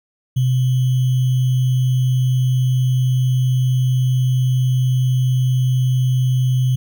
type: tone with sample-and-hold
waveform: sine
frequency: 127.8 Hz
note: C3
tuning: 40 cents flat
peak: -13 dBFS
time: 0.36-6.76 s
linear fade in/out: 10 ms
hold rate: 3150 Hz
effects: none